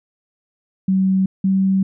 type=tone pair in turn; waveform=sine; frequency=190.1 / 191.87 Hz; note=F#3 / G3; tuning=+47 / -37 cents; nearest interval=unison; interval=16 cents; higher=second; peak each=-13 dBFS; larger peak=neither; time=0.88-1.26 / 1.44-1.83 s; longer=second; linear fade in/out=5 ms; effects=none